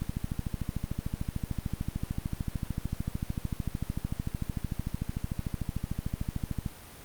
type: click train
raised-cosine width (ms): 5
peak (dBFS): -18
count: 90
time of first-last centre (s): 0.02-6.662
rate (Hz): 13.4
effects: pink hiss -48 dBFS RMS until 7.04 s + Opus 32 kbps

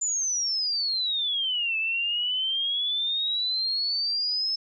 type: exponential two-way sweep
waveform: sine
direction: down then up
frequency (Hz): 7140 to 2609 to 5260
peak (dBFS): -24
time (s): 0.01-4.56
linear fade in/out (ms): 10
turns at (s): 1.77
effects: none

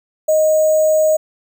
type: tone with sample-and-hold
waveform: sine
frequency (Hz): 622.3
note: D#5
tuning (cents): 0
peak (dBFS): -10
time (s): 0.28-1.17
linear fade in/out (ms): 10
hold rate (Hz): 7350
effects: none

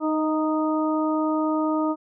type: harmonic tone with a mistuned harmonic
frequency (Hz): 310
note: D#4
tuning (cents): -6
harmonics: 1 / 2 / 3 / 4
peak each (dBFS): -22 / -28 / -30 / -30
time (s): 0-1.96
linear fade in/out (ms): 50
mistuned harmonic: 2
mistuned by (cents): +16
effects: none

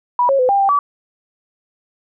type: tone with pitch steps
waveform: sine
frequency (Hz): 977 / 547 / 506 / 797 / 788 / 1147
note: B5 / C#5 / B4 / G5 / G5 / D6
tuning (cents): -19 / -23 / +42 / +28 / +9 / -41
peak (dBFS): -11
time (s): 0.19-0.79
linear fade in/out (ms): 2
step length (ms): 100
effects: none

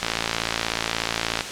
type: click train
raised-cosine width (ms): 0.2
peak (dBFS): -4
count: 79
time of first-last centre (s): 0.03-1.408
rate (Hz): 56.6
effects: white hiss -30 dBFS RMS until 1.51 s + low-pass 6000 Hz 12 dB/octave

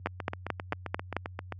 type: two click trains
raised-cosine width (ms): 0.5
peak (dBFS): -13 / -19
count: 6 / 12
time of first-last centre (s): 0.06-1.166 / 0.07-1.523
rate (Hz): 4.52 / 7.57
effects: added 91 Hz sine -39 dBFS peak until 1.59 s + high-pass 100 Hz 12 dB/octave

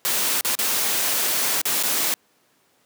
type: noise with dropouts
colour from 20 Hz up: white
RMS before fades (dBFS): -22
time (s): 0.05-2.14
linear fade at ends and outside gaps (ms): 0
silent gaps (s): 0.41-0.448 / 0.552-0.589 / 1.615-1.654 / 1.827-1.835
effects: pink hiss -62 dBFS RMS until 2.85 s + high-pass 200 Hz 12 dB/octave

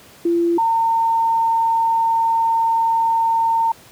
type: tone pair in turn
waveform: sine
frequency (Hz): 341 / 910.4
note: F4 / A#5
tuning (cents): -41 / -41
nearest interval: octave + perfect fourth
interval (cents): 1700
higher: second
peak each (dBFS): -14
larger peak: neither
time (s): 0.25-0.58 / 0.58-3.72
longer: second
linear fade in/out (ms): 5
effects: pink hiss -45 dBFS RMS until 3.91 s + high-pass 100 Hz 12 dB/octave

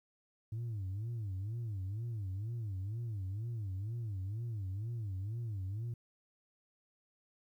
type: tone with vibrato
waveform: sine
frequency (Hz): 105.4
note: G#2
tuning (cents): +26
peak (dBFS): -34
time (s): 0.52-5.94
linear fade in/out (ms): 5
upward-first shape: sine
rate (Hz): 2.1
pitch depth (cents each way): 210
effects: tanh soft clip ceiling -35 dBFS + 12-bit

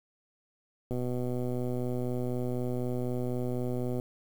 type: click train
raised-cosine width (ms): 2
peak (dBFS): -21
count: 384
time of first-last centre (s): 0.91-3.999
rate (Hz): 124
effects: 8-bit

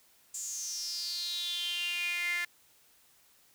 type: tone with high-pass filter sweep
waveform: sawtooth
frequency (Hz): 349.2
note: F4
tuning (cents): 0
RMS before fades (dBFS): -35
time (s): 0.34-2.45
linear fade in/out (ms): 5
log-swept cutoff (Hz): 7400 to 1900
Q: 8.7
effects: white hiss -64 dBFS RMS until 3.54 s

